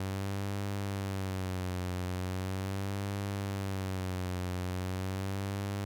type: tone with vibrato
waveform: sawtooth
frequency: 95.2 Hz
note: F#2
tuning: 50 cents sharp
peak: -29 dBFS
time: 0-5.85 s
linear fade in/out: 5 ms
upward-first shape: sine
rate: 0.39 Hz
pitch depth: 84 cents each way
effects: none